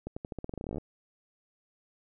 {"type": "accelerating click train", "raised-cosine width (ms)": 2, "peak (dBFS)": -23, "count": 19, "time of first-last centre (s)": [0.07, 0.782], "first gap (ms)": 95, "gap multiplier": 0.88, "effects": []}